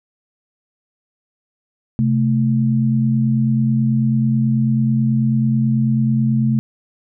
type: tone pair together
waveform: sine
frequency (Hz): 130.81 / 220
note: C3 / A3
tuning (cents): 0 / 0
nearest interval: major sixth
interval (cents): 900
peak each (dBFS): -16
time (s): 1.99-6.59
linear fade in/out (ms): 0
effects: none